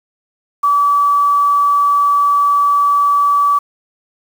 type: tone with quantisation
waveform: sine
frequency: 1149 Hz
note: D6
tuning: 38 cents flat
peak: -9 dBFS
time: 0.63-3.59 s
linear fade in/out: 10 ms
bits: 6
effects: none